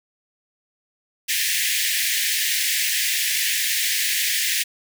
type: high-pass noise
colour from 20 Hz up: pink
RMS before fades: -22 dBFS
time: 1.28-4.64 s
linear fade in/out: 20 ms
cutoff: 1700 Hz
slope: 96 dB/octave
effects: none